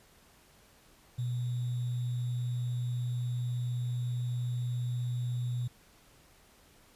sine tone with sample-and-hold, 122.4 Hz, B2, 15 cents flat, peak -30 dBFS, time 1.18-5.68 s, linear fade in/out 10 ms, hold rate 3675 Hz, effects pink hiss -61 dBFS RMS until 6.95 s + resampled to 32000 Hz

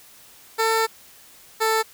15% pulse tone pair in turn, 447.5 / 442.4 Hz, A4 / A4, +29 / +9 cents, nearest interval unison, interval 20 cents, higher first, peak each -12 dBFS, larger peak neither, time 0.58-0.87 / 1.6-1.83 s, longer first, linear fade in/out 20 ms, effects white hiss -49 dBFS RMS until 1.93 s

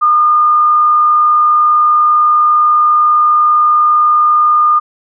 sine tone with frequency modulation, 1215 Hz, D#6, 42 cents flat, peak -6 dBFS, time 0.01-4.8 s, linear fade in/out 20 ms, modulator 62.2 Hz, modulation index 0.21, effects none

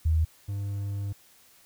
sine / triangle tone pair in turn, 79.6 / 100.29 Hz, D#2 / G2, +40 / +40 cents, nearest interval major third, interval 400 cents, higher second, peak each -20 / -27 dBFS, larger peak first, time 0.05-0.25 / 0.48-1.13 s, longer second, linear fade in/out 10 ms, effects white hiss -58 dBFS RMS until 1.65 s

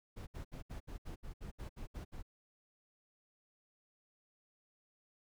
brown noise bursts, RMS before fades -45 dBFS, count 12, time 0.16-2.228 s, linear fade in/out 20 ms, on 110 ms, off 68 ms, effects none

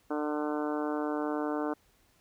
harmonic tone, 149.8 Hz, D3, 35 cents sharp, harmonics 2 / 3 / 4 / 5 / 6 / 7 / 8 / 9 / 10, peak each -32 / -36 / -38 / -40 / -42 / -43 / -44 / -45 / -46 dBFS, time 0.1-1.74 s, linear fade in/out 10 ms, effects pink hiss -67 dBFS RMS until 2.2 s

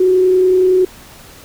sine tone with frequency modulation, 370 Hz, F#4, in tune, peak -8 dBFS, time 0-0.85 s, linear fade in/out 5 ms, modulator 30.6 Hz, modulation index 0.21, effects pink hiss -39 dBFS RMS until 1.44 s

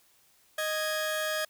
sawtooth tone pair together, 622.3 / 1658.9 Hz, D#5 / G#6, 0 / -2 cents, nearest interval octave + perfect fourth, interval 1698 cents, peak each -27 / -29 dBFS, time 0.58-1.45 s, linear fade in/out 5 ms, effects white hiss -64 dBFS RMS until 1.49 s

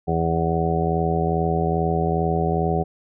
harmonic tone, 82.41 Hz, E2, in tune, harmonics 1 / 2 / 3 / 4 / 5 / 6 / 7 / 8 / 9, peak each -27 / -23 / -35 / -31 / -25 / -33 / -31 / -35 / -25 dBFS, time 0.07-2.84 s, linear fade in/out 20 ms, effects none

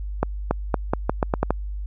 accelerating click train, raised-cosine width 1 ms, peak -5 dBFS, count 9, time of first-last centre 0.23-1.506 s, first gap 280 ms, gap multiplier 0.83, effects added 50 Hz sine -27 dBFS peak until 1.86 s

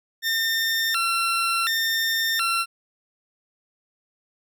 20% pulse tone with vibrato, 1568 Hz, G6, in tune, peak -16 dBFS, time 0.22-2.66 s, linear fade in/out 50 ms, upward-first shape square, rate 0.69 Hz, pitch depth 250 cents each way, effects none

